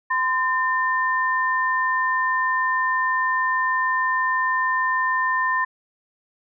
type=tone pair together; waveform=sine; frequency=1026.4 / 1800 Hz; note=C6 / A6; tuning=-34 / +39 cents; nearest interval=minor seventh; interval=973 cents; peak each=-21 / -22 dBFS; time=0.1-5.65 s; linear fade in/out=10 ms; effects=none